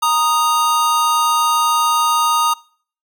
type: tone pair together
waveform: square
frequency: 932.4 / 1241 Hz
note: A#5 / D#6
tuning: 0 / -5 cents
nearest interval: perfect fourth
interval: 495 cents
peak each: -18 / -16 dBFS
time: 0.02-2.54 s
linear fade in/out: 10 ms
effects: noise-tail reverb RT60 0.5 s tail -23 dB re dry